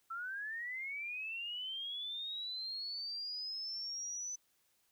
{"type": "linear sweep", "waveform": "sine", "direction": "up", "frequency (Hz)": [1318.5, 6050], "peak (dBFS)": -39, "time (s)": [0.1, 4.36], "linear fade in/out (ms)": 10, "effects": ["white hiss -75 dBFS RMS until 4.91 s"]}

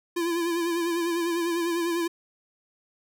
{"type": "tone with vibrato", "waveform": "square", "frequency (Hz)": 340, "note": "F4", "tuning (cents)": -46, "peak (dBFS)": -25, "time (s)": [0.16, 2.08], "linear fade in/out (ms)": 10, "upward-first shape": "sine", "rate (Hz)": 10, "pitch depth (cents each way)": 48, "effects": []}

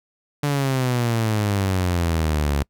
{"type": "exponential sweep", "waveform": "sawtooth", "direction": "down", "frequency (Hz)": [146.9, 69.3], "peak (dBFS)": -15, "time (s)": [0.43, 2.63], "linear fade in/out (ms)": 5, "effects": ["noise-tail reverb RT60 0.1 s tail -26 dB re dry"]}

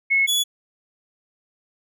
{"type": "tone pair in turn", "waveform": ["sine", "sawtooth"], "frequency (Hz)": [2186, 3403], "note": ["C#7", "G#7"], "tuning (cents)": [-25, 41], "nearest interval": "minor sixth", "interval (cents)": 766, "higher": "second", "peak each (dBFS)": -15, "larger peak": "neither", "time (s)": [[0.1, 0.27], [0.27, 0.44]], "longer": "neither", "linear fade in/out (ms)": 20, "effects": []}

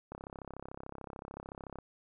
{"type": "click train", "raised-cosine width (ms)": 1, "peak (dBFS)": -29, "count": 57, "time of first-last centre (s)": [0.12, 1.787], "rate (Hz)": 33.6, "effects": []}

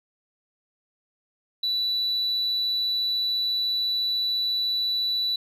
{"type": "tone", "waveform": "sine", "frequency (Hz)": 3957, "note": "B7", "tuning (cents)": 3, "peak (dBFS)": -21, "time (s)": [1.63, 5.36], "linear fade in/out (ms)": 5, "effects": ["tanh soft clip ceiling -20 dBFS"]}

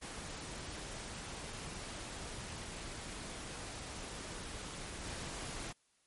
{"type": "noise with level steps", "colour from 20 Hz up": "pink", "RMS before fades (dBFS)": [-45, -43], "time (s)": [0.01, 5.73], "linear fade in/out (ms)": 20, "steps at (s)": 5.04, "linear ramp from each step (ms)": 10, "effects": ["white hiss -74 dBFS RMS until 6.06 s", "MP3 48 kbps"]}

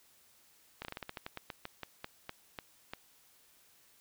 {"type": "slowing click train", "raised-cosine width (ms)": 0.3, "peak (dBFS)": -24, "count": 17, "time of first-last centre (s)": [0.82, 2.935], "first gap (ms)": 29, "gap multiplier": 1.18, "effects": ["white hiss -65 dBFS RMS until 4 s"]}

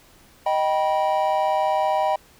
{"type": "chord", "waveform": "triangle", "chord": "Eb augmented", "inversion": "none", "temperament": "just", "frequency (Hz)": [622.3, 777.8, 972.3], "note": ["Eb5", "G5", "B5"], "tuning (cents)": [0, -14, -27], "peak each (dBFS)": [-21, -20, -23], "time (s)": [0.46, 2.16], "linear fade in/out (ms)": 5, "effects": ["pink hiss -53 dBFS RMS until 2.39 s"]}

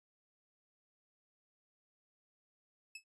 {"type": "tone with exponential decay", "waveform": "sawtooth", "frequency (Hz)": 2600, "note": "E7", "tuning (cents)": -24, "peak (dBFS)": -39, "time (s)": [2.95, 3.04], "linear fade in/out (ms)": 5, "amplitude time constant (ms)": 18, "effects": ["noise-tail reverb RT60 0.1 s tail -24 dB re dry", "resampled to 22050 Hz"]}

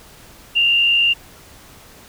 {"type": "tone with frequency modulation", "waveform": "sine", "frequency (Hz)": 2794, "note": "F7", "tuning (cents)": 0, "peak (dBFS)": -12, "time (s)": [0.55, 1.14], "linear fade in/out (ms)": 20, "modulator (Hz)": 59.2, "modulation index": 0.87, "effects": ["pink hiss -44 dBFS RMS until 2.08 s"]}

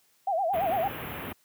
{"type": "tone with vibrato", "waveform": "sine", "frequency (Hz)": 720, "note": "F#5", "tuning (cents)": -47, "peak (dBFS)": -24, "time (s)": [0.27, 0.88], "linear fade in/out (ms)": 5, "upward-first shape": "sine", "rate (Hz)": 8.9, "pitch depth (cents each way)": 200}
{"type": "band-stop noise", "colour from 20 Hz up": "pink", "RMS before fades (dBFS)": -36, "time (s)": [0.53, 1.33], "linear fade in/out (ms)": 10, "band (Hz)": [3100, 12000], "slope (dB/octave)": 48}
{"effects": ["white hiss -66 dBFS RMS until 1.44 s", "high-pass 100 Hz 12 dB/octave"]}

